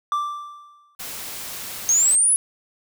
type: tone with exponential decay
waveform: triangle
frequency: 1174.7 Hz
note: D6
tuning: in tune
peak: -16 dBFS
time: 0.12-0.95 s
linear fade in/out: 1 ms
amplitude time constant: 180 ms
type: noise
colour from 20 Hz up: white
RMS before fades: -33 dBFS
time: 0.99-2.16 s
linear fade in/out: 10 ms
type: exponential sweep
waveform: sine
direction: up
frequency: 6340 to 10548 Hz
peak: -14 dBFS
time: 1.89-2.36 s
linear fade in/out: 0 ms
effects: none